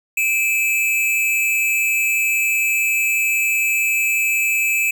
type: tone pair together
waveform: square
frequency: 2358 / 2589 Hz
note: D7 / E7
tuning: +6 / -32 cents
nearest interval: major second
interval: 162 cents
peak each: -22 / -18 dBFS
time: 0.17-4.91 s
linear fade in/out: 5 ms
effects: none